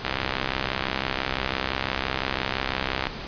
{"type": "click train", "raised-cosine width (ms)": 0.3, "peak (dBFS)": -8, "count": 200, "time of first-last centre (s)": [0.05, 3.07], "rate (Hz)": 65.9, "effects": ["pink hiss -35 dBFS RMS until 3.27 s", "resampled to 11025 Hz"]}